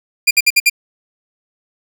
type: tone bursts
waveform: sawtooth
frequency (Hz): 2400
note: D7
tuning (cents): +37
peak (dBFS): -4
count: 5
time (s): 0.27-0.698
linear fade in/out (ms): 10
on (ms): 40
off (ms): 57
effects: none